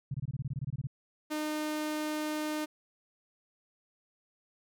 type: tone bursts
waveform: sine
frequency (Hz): 135.2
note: C#3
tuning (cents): -43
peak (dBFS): -31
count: 14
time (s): 0.11-0.871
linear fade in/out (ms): 5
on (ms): 33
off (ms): 23
type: tone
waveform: sawtooth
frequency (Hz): 305.2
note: D#4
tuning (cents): -33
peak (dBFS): -28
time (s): 1.3-2.66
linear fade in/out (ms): 20
effects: none